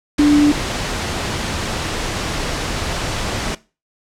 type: tone in noise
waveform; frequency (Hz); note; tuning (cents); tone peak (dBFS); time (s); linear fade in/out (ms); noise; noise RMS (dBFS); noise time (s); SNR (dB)
sine; 293.7; D4; 0; -8; 0.19-0.52; 5; pink; -22; 0.18-3.55; +11
effects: noise-tail reverb RT60 0.3 s tail -19 dB re dry + low-pass 7000 Hz 12 dB/octave